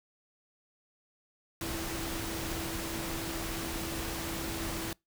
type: tone in noise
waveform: sine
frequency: 330 Hz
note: E4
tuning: 2 cents sharp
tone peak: -40 dBFS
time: 1.61-4.93 s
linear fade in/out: 2 ms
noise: pink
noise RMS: -37 dBFS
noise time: 1.61-4.93 s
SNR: -6 dB
effects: noise-tail reverb RT60 0.2 s tail -26 dB re dry